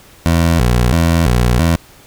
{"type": "tone with vibrato", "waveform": "20% pulse", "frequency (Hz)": 71, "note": "C#2", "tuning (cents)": 42, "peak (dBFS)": -5, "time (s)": [0.26, 1.76], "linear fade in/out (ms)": 0, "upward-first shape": "square", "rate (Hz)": 1.5, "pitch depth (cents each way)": 280, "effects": ["pink hiss -43 dBFS RMS until 2.06 s"]}